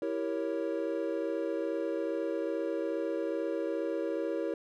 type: chord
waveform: triangle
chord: E diminished seventh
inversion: none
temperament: equal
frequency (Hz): 329.6 / 392 / 466.2 / 554.4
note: E4 / G4 / Bb4 / Db5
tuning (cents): 0 / 0 / 0 / 0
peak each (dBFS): -33 / -36 / -34 / -34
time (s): 0.02-4.54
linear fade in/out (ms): 2
effects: none